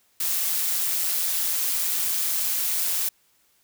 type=noise with amplitude modulation; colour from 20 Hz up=blue; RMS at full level=-23 dBFS; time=0.2-3.09 s; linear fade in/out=5 ms; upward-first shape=sine; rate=171 Hz; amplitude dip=40%; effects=white hiss -64 dBFS RMS until 3.63 s